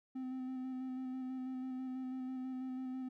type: tone with vibrato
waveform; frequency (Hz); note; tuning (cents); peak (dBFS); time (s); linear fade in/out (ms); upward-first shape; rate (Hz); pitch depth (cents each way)
triangle; 258.1; C4; -23; -37; 0.15-3.09; 10; square; 6.1; 15
effects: none